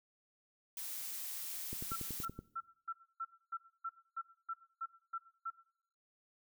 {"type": "noise", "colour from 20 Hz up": "blue", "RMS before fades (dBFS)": -43, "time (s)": [0.77, 2.25], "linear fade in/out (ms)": 2}
{"type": "click train", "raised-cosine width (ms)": 3, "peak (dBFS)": -31, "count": 8, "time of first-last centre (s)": [1.73, 2.39], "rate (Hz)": 10.6}
{"type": "tone bursts", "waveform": "sine", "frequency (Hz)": 1346, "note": "E6", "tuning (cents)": 36, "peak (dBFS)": -37, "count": 12, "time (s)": [1.91, 5.504], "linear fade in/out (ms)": 10, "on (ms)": 52, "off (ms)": 270}
{"effects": ["noise-tail reverb RT60 0.7 s tail -19 dB re dry"]}